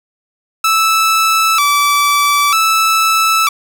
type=tone with vibrato; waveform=sawtooth; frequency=1232 Hz; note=D#6; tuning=17 cents flat; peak=-6 dBFS; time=0.64-3.49 s; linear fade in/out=5 ms; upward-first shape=square; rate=0.53 Hz; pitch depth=110 cents each way; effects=none